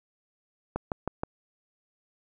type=click train; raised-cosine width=1 ms; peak=-15 dBFS; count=4; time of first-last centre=0.76-1.235 s; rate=6.32 Hz; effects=none